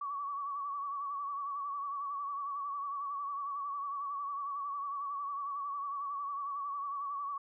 sine tone with vibrato, 1132 Hz, C#6, 36 cents sharp, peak -35 dBFS, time 0.01-7.38 s, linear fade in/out 5 ms, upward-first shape triangle, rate 11 Hz, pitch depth 62 cents each way, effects none

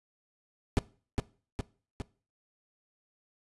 brown noise with echo, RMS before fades -24 dBFS, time 0.77-0.79 s, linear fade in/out 0 ms, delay 410 ms, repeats 3, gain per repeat -4 dB, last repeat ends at 2.02 s, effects noise-tail reverb RT60 0.4 s tail -21 dB re dry + resampled to 24000 Hz

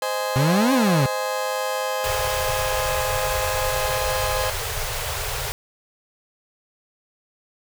30% pulse chord, Ab major, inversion first, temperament just, 519.1 / 623 / 830.6 Hz, C5 / Eb5 / Ab5, -14 / +2 / 0 cents, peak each -23 / -27 / -26 dBFS, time 0.02-4.5 s, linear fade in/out 2 ms
40% pulse exponential two-way sweep, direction up then down, 127.3 to 277.2 to 127.3 Hz, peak -16 dBFS, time 0.36-1.06 s, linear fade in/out 0 ms, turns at 0.73 s
pink band-stop noise, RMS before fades -27 dBFS, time 2.04-5.52 s, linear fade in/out 0 ms, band 140 to 400 Hz, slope 96 dB/octave
effects none

